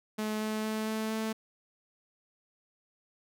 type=tone with pitch steps; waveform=sawtooth; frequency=214.8 / 216.2 / 217.5 / 218.9 / 220.3 Hz; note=A3 / A3 / A3 / A3 / A3; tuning=-41 / -30 / -20 / -9 / +2 cents; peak=-27 dBFS; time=0.18-1.33 s; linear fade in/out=10 ms; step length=230 ms; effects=none